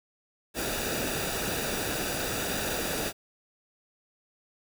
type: noise with comb filter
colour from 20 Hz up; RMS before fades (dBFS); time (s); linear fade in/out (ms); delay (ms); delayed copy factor
pink; -31; 0.54-3.13; 50; 0.94; -0.6
effects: none